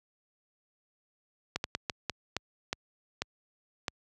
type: slowing click train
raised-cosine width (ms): 0.2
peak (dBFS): -13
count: 9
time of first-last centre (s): 1.56-3.882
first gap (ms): 81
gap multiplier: 1.35
effects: high-pass 60 Hz 12 dB/octave